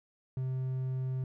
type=tone; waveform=triangle; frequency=130 Hz; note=C3; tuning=11 cents flat; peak=-29 dBFS; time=0.37-1.24 s; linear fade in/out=2 ms; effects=none